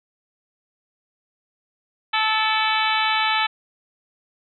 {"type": "harmonic tone with a mistuned harmonic", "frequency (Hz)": 436.5, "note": "A4", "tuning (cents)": -14, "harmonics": [2, 3, 4, 5, 6, 7, 8, 9], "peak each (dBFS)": [-23, -25, -26, -27, -28, -28, -29, -30], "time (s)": [2.13, 3.47], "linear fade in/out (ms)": 10, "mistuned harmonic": 5, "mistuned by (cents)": 56, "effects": []}